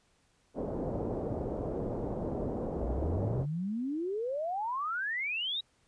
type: low-pass noise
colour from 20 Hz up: white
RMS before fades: -35 dBFS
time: 0.54-3.46 s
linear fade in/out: 50 ms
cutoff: 590 Hz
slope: 24 dB/octave
type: exponential sweep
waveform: sine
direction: up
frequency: 53.2 to 3883 Hz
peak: -31 dBFS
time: 2.81-5.61 s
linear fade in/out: 10 ms
effects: pink hiss -70 dBFS RMS until 5.87 s + resampled to 22050 Hz